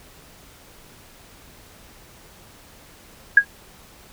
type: tone with exponential decay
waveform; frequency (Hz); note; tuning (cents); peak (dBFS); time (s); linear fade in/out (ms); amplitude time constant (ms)
sine; 1645; G#6; -17; -3; 3.37-3.45; 5; 16
effects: pink hiss -48 dBFS RMS until 4.12 s